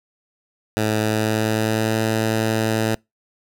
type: tone with pitch glide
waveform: 10% pulse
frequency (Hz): 108.1 to 110.95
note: A2 to A2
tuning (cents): -30 to +15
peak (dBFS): -10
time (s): 0.77-2.95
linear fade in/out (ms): 0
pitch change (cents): +45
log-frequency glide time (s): 0.93-2.01
effects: noise-tail reverb RT60 0.2 s tail -26 dB re dry